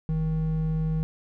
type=tone pair together; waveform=triangle; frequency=46.54 / 158.3 Hz; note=F#1 / D#3; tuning=+11 / +30 cents; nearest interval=octave + major sixth; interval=2119 cents; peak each=-29 / -22 dBFS; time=0.09-1.03 s; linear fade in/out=0 ms; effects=none